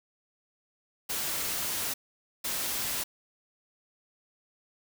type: noise bursts at uneven times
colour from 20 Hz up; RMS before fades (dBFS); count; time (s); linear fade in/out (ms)
white; -32; 2; 1.09-1.94 / 2.44-3.04; 10
effects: none